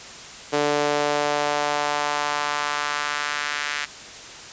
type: tone with high-pass filter sweep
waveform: sawtooth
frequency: 146.83 Hz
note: D3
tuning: in tune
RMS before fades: -24 dBFS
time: 0.52-3.86 s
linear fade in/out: 20 ms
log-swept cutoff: 430 to 1800 Hz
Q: 1.6
effects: white hiss -39 dBFS RMS until 4.52 s + resampled to 16000 Hz